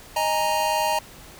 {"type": "chord", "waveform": "square", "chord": "D# suspended fourth", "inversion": "none", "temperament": "equal", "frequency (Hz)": [622.3, 830.6, 932.3], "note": ["D#5", "G#5", "A#5"], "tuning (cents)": [0, 0, 0], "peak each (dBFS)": [-27, -27, -24], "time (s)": [0.16, 0.99], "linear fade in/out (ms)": 5, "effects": ["pink hiss -45 dBFS RMS until 1.39 s"]}